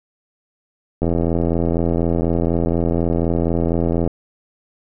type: click train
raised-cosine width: 2 ms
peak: -6 dBFS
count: 258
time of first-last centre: 1.02-4.076 s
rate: 84.1 Hz
effects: none